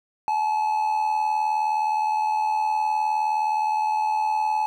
triangle tone with amplitude modulation, 860 Hz, A5, 40 cents flat, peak -16 dBFS, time 0.28-4.66 s, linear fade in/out 0 ms, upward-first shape sine, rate 79.4 Hz, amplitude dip 55%, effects none

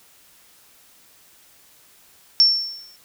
sine tone with exponential decay, 5430 Hz, F8, 50 cents flat, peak -8 dBFS, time 2.4-2.96 s, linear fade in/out 0 ms, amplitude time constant 120 ms, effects white hiss -53 dBFS RMS until 3.04 s

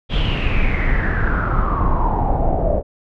brown noise with low-pass filter sweep, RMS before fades -17 dBFS, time 0.09-2.83 s, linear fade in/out 50 ms, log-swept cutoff 3300 to 580 Hz, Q 8, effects none

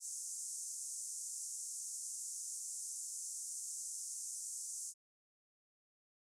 pink band-pass noise, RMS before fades -45 dBFS, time 0-4.94 s, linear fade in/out 50 ms, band 6200 to 9700 Hz, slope 48 dB/octave, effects none

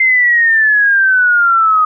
sine exponential sweep, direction down, 2093 to 1244.5 Hz, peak -7 dBFS, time 0-1.85 s, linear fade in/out 5 ms, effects none

